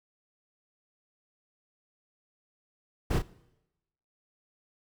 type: noise with echo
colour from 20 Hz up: brown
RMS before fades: -26 dBFS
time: 3.1-3.19 s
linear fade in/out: 10 ms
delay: 33 ms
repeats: 1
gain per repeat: -6 dB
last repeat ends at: 3.223 s
effects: noise-tail reverb RT60 0.9 s tail -20 dB re dry